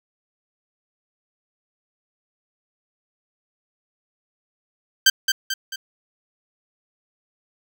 15% pulse tone with echo, 1561 Hz, G6, 8 cents flat, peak -4 dBFS, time 5.06-5.1 s, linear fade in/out 5 ms, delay 220 ms, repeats 3, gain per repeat -6 dB, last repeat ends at 5.76 s, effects none

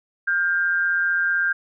sine tone pair together, 1420 / 1595.6 Hz, F6 / G6, +28 / +30 cents, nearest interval major second, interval 202 cents, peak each -25 / -19 dBFS, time 0.27-1.53 s, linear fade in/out 10 ms, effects none

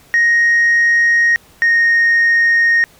sine tone pair in turn, 1871 / 1857 Hz, A#6 / A#6, +6 / -7 cents, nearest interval unison, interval 13 cents, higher first, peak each -7 dBFS, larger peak neither, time 0.14-1.36 / 1.62-2.84 s, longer neither, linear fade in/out 0 ms, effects tanh soft clip ceiling -7 dBFS + pink hiss -47 dBFS RMS until 2.99 s

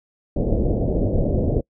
pink low-pass noise, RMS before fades -20 dBFS, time 0.36-1.61 s, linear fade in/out 5 ms, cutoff 620 Hz, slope 48 dB/octave, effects noise-tail reverb RT60 0.1 s tail -25 dB re dry

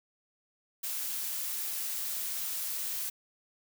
blue noise, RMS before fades -35 dBFS, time 0.83-3.1 s, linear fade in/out 10 ms, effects none

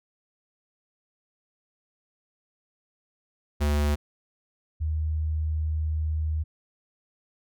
square / sine tone pair in turn, 73.5 / 77.87 Hz, D2 / D#2, +2 / +2 cents, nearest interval minor second, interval 100 cents, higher second, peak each -22 / -24 dBFS, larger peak first, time 3.6-3.96 / 4.8-6.44 s, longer second, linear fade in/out 20 ms, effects none

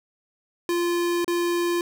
square tone with dropouts, 346.5 Hz, F4, 14 cents flat, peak -22 dBFS, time 0.69-1.81 s, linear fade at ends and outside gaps 1 ms, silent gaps 1.245-1.279 s, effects none

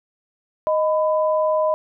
sine tone pair together, 622.3 / 1001.1 Hz, D#5 / B5, 0 / +23 cents, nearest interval minor sixth, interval 823 cents, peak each -17 / -23 dBFS, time 0.67-1.74 s, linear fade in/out 0 ms, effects none

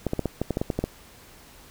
clicks, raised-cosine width 2 ms, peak -11 dBFS, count 11, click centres 0.067 / 0.134 / 0.193 / 0.257 / 0.416 / 0.507 / 0.571 / 0.615 / 0.702 / 0.79 / 0.84 s, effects pink hiss -50 dBFS RMS until 1.7 s

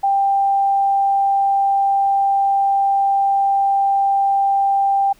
sine tone, 790 Hz, G5, 13 cents sharp, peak -13 dBFS, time 0.03-5.13 s, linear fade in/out 10 ms, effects pink hiss -53 dBFS RMS until 5.19 s

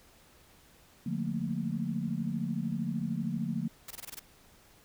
sine chord, Bb major seventh, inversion first, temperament equal with one note detuned, 146.83 / 177.97 / 220 / 233.1 Hz, D3 / F3 / A3 / Bb3, 0 / +33 / 0 / 0 cents, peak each -37 / -35 / -36 / -36 dBFS, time 1.06-3.68 s, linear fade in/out 5 ms
white noise bursts, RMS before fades -42 dBFS, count 7, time 3.88-4.195 s, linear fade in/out 5 ms, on 27 ms, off 21 ms
effects pink hiss -60 dBFS RMS until 4.84 s

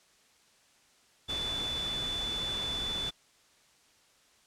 sine tone in noise, 3488 Hz, A7, 16 cents flat, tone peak -32 dBFS, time 1.28-3.11 s, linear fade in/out 20 ms, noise pink, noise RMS -40 dBFS, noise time 1.28-3.11 s, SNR +5 dB, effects white hiss -64 dBFS RMS until 4.46 s + low-pass 8000 Hz 12 dB/octave

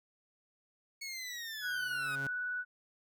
20% pulse linear sweep, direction down, 2217 to 1234 Hz, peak -35 dBFS, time 1.01-2.16 s, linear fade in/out 10 ms
sawtooth tone with exponential growth, 137.9 Hz, C#3, 9 cents flat, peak -35 dBFS, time 1.53-2.27 s, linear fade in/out 2 ms, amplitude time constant 160 ms
sine tone with vibrato, 1480 Hz, F#6, in tune, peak -34 dBFS, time 1.61-2.65 s, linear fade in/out 50 ms, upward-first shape triangle, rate 20 Hz, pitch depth 22 cents each way
effects none

